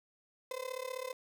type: tone with amplitude modulation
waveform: 35% pulse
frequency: 513 Hz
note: C5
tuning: 34 cents flat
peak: -33 dBFS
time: 0.51-1.13 s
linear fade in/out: 2 ms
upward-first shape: sine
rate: 35.5 Hz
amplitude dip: 90%
effects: none